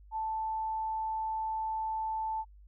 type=tone; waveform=sine; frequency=880 Hz; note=A5; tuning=in tune; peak=-31 dBFS; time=0.11-2.45 s; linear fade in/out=50 ms; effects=added 50 Hz sine -52 dBFS peak until 2.67 s